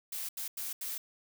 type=noise bursts at uneven times; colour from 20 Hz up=blue; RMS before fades=-38 dBFS; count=4; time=0.12-0.29 / 0.37-0.48 / 0.57-0.73 / 0.81-0.98 s; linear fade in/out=5 ms; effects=none